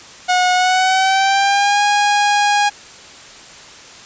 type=tone with pitch glide; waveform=sawtooth; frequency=728 to 821.9 Hz; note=F#5 to G#5; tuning=-28 to -18 cents; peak=-8 dBFS; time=0.28-2.7 s; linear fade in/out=20 ms; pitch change=+210 cents; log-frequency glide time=0.54-1.82 s; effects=white hiss -38 dBFS RMS until 4.05 s + resampled to 16000 Hz